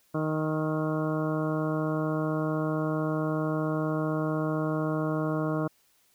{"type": "harmonic tone with a mistuned harmonic", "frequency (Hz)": 155.56, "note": "D#3", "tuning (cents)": 0, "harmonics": [1, 2, 3, 4, 5, 6, 7, 8, 9], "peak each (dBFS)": [-30, -30, -35, -34, -44, -47, -38, -42, -42], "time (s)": [0.14, 5.68], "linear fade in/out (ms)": 10, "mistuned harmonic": 8, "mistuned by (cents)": 33, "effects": ["white hiss -66 dBFS RMS until 6.14 s"]}